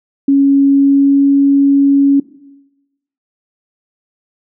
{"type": "tone with pitch glide", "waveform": "sine", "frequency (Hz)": [277.1, 278.7], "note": ["C#4", "C#4"], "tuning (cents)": [-1, 9], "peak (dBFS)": -6, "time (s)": [0.28, 2.2], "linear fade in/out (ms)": 5, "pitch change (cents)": 10, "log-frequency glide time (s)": [0.69, 1.28], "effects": ["noise-tail reverb RT60 1.0 s tail -18 dB re dry"]}